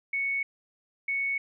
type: tone pair in turn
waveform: sine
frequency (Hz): 2217 / 2217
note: C#7 / C#7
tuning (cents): 0 / 0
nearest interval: unison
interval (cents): 0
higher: neither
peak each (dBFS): -26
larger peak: neither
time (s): 0.13-0.43 / 1.08-1.38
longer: neither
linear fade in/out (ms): 5
effects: none